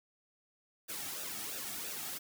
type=noise with flanger; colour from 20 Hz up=white; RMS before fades=-41 dBFS; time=0.88-2.19 s; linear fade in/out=20 ms; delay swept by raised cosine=0.94 to 2.04 ms; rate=3 Hz; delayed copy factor=-0.65; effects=none